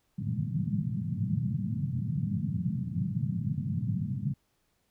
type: band-pass noise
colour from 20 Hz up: white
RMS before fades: -31 dBFS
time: 0.18-4.34 s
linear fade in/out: 10 ms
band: 100 to 200 Hz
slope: 48 dB/octave
effects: pink hiss -74 dBFS RMS until 4.9 s